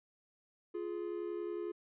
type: tone pair together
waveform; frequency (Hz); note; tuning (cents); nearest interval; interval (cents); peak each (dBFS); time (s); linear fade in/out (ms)
triangle; 347.9 / 418.9; F4 / G#4; -7 / +15; minor third; 322; -37 / -39; 0.74-1.72; 10
effects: resampled to 8000 Hz